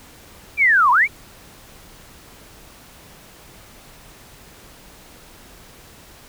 sine linear two-way sweep, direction down then up, 2411 to 932.3 to 2411 Hz, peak -11 dBFS, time 0.57-1.08 s, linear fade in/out 50 ms, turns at 0.91 s, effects pink hiss -45 dBFS RMS until 6.28 s

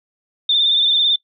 sine tone with vibrato, 3581 Hz, A7, 30 cents sharp, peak -12 dBFS, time 0.49-1.16 s, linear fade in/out 5 ms, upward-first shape triangle, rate 18 Hz, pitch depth 58 cents each way, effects noise-tail reverb RT60 0.1 s tail -22 dB re dry

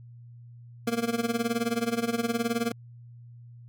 25% pulse tone with tremolo, 233.1 Hz, A#3, in tune, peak -19 dBFS, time 0.87-2.72 s, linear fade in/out 5 ms, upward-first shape sine, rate 19 Hz, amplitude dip 85%, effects added 119 Hz sine -45 dBFS peak until 3.68 s

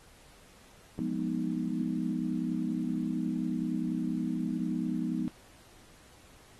sine chord, F half-diminished seventh, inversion none, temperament equal with one note detuned, 176.95 / 207.7 / 246.9 / 311.1 Hz, F3 / Ab3 / Cb4 / Eb4, +23 / 0 / 0 / 0 cents, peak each -35 / -36 / -33 / -35 dBFS, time 0.99-5.28 s, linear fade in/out 0 ms, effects pink hiss -58 dBFS RMS until 6.59 s + AAC 32 kbps

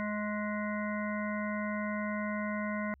harmonic tone with a mistuned harmonic, 210 Hz, G#3, 19 cents sharp, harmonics 1 / 3 / 5 / 7 / 9 / 10, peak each -34 / -39 / -41 / -42 / -44 / -44 dBFS, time 0-2.94 s, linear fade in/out 0 ms, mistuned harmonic 10, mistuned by -34 cents, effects added 68 Hz sine -59 dBFS peak until 3 s

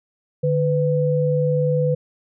sine tone pair together, 149.41 / 499.8 Hz, D3 / B4, +30 / +21 cents, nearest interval octave + major sixth, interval 2091 cents, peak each -19 dBFS, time 0.43-1.95 s, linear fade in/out 10 ms, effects none

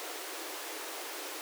pink high-pass noise, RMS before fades -41 dBFS, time 0-1.41 s, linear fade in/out 0 ms, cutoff 300 Hz, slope 96 dB/octave, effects none

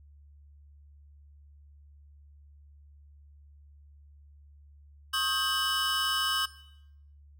square tone cluster, 1090 / 1259 / 1585 / 2981 / 5250 Hz, C#6 / D#6 / G6 / F#7 / E8, -29 / +20 / +19 / +12 / -8 cents, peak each -37 / -35 / -35 / -31 / -37 dBFS, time 5.13-6.46 s, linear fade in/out 10 ms, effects noise-tail reverb RT60 0.8 s tail -18 dB re dry + added 72 Hz sine -52 dBFS peak until 7.39 s

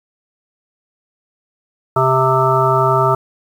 harmonic tone with a mistuned harmonic, 131.4 Hz, C3, 8 cents sharp, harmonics 1 / 3 / 5 / 7 / 9 / 10, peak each -18 / -18 / -18 / -18 / -18 / -18 dBFS, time 1.96-3.15 s, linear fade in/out 5 ms, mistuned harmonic 7, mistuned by -16 cents, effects 7-bit

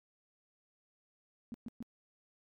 sine tone bursts, 233.1 Hz, A#3, in tune, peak -39 dBFS, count 3, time 1.52-1.826 s, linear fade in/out 0 ms, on 22 ms, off 120 ms, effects MP3 96 kbps

